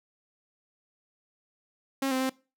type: tone with pitch steps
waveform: sawtooth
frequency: 270.5 / 260.1 / 262.4 Hz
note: C#4 / C4 / C4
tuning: -42 / -10 / +5 cents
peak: -22 dBFS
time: 2.02-2.296 s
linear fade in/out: 5 ms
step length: 92 ms
effects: noise-tail reverb RT60 0.3 s tail -21 dB re dry